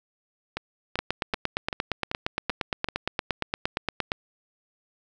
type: two click trains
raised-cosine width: 0.3 ms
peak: -13 / -9 dBFS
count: 7 / 28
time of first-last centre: 0.57-2.887 / 0.99-4.119 s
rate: 2.59 / 8.63 Hz
effects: none